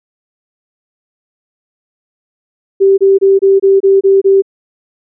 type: tone bursts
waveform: sine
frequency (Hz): 389.9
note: G4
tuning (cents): -9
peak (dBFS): -4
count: 8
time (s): 2.8-4.422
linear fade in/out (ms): 20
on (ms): 180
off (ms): 26
effects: none